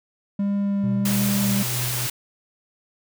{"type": "tone with vibrato", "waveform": "triangle", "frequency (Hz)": 199.9, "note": "G3", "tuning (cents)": 34, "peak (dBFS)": -18, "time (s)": [0.39, 1.63], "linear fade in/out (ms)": 5, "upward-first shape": "triangle", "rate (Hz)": 1.5, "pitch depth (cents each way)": 10}
{"type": "tone with tremolo", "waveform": "triangle", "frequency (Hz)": 123.47, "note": "B2", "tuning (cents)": 0, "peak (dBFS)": -23, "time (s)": [0.83, 2.07], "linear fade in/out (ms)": 10, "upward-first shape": "sine", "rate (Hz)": 3.3, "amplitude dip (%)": 35}
{"type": "noise", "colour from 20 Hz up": "white", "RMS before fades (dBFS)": -27, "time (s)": [1.05, 2.1], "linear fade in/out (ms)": 5}
{"effects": []}